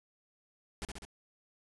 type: noise with echo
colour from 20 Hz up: pink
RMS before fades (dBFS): -39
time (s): 0.82-0.85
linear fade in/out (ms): 0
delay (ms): 67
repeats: 3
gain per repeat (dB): -3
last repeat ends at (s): 1.051
effects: resampled to 24000 Hz